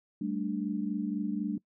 sine chord, G suspended second, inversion none, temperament equal, 196 / 220 / 293.7 Hz, G3 / A3 / D4, 0 / 0 / 0 cents, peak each -34 dBFS, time 0.21-1.58 s, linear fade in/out 5 ms, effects noise-tail reverb RT60 0.1 s tail -23 dB re dry

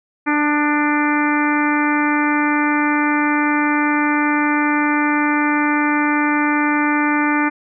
harmonic tone with a mistuned harmonic, 295.8 Hz, D4, 13 cents sharp, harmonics 1 / 2 / 3 / 4 / 5 / 6 / 7 / 8, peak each -17 / -32 / -22 / -24 / -24 / -25 / -25 / -27 dBFS, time 0.26-7.5 s, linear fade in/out 20 ms, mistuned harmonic 4, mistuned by +22 cents, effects none

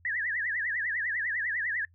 sine tone with vibrato, 1814 Hz, A#6, 48 cents flat, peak -28 dBFS, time 0.05-1.85 s, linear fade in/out 2 ms, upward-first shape triangle, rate 10 Hz, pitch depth 210 cents each way, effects noise-tail reverb RT60 0.1 s tail -25 dB re dry + added 86 Hz sine -58 dBFS peak until 1.94 s

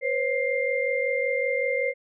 sine tone cluster, 496.7 / 542 / 2100 Hz, B4 / C#5 / C7, +10 / -39 / +6 cents, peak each -27 dBFS, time 0.01-1.94 s, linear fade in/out 50 ms, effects none

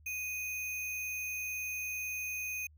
sine tone with sample-and-hold, 2489 Hz, D#7, in tune, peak -35 dBFS, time 0.06-2.67 s, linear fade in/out 5 ms, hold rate 8820 Hz, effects added 76 Hz sine -57 dBFS peak until 2.77 s

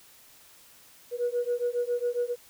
sine beating tone pair, 480.5 / 487.8 Hz, B4 / B4, -48 / -21 cents, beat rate 7.3 Hz, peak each -28 dBFS, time 1.11-2.36 s, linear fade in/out 50 ms, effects tanh soft clip ceiling -20 dBFS + white hiss -55 dBFS RMS until 2.49 s

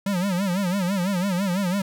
square tone with vibrato, 188 Hz, F#3, 28 cents sharp, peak -22 dBFS, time 0.06-1.82 s, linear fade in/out 5 ms, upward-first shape sine, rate 6 Hz, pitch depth 140 cents each way, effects none

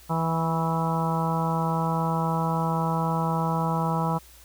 harmonic tone with a mistuned harmonic, 163.8 Hz, E3, 11 cents flat, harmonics 1 / 2 / 3 / 4 / 5 / 6 / 7 / 8, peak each -25 / -37 / -34 / -35 / -31 / -30 / -37 / -34 dBFS, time 0.09-4.19 s, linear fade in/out 20 ms, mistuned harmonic 7, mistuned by -47 cents, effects added 60 Hz sine -52 dBFS peak until 4.44 s + white hiss -52 dBFS RMS until 4.44 s

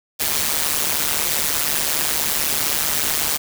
white noise with amplitude modulation, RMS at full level -17 dBFS, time 0.19-3.38 s, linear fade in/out 20 ms, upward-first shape sine, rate 149 Hz, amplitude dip 85%, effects none

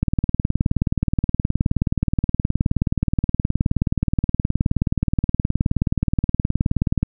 click train, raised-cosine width 5 ms, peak -5 dBFS, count 134, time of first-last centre 0.03-7.03 s, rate 19 Hz, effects none

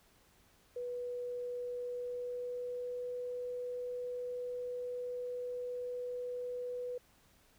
sine tone with pitch glide, 490 to 493.4 Hz, B4 to B4, -14 to -2 cents, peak -37 dBFS, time 0.76-6.98 s, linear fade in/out 5 ms, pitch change +12 cents, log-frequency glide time 1.82-3.17 s, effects pink hiss -67 dBFS RMS until 7.58 s

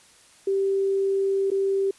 sine tone with dropouts, 390.5 Hz, G4, 7 cents flat, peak -20 dBFS, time 0.47-1.91 s, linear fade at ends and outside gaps 5 ms, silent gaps 1.504-1.515 s, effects white hiss -54 dBFS RMS until 1.98 s + resampled to 24000 Hz

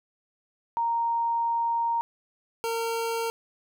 sine / 25% pulse tone pair in turn, 930 / 458.2 Hz, A#5 / A#4, -4 / -30 cents, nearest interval octave, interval 1226 cents, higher first, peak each -23 dBFS, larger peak neither, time 0.77-2.01 / 2.64-3.3 s, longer first, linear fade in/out 0 ms, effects none

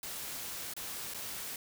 white noise with dropouts, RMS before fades -41 dBFS, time 0.03-1.56 s, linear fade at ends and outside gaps 2 ms, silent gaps 0.737-0.765 / 1.138-1.145 s, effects none

